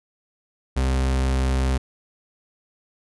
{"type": "tone", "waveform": "40% pulse", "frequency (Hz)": 65.41, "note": "C2", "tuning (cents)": 0, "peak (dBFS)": -18, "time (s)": [0.76, 1.78], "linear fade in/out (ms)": 10, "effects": ["resampled to 24000 Hz"]}